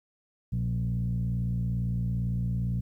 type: tone with frequency modulation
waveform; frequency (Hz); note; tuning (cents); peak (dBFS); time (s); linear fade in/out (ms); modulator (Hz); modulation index
sine; 120.7; B2; -39; -25; 0.52-2.81; 10; 57.7; 0.98
effects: tanh soft clip ceiling -21 dBFS + 11-bit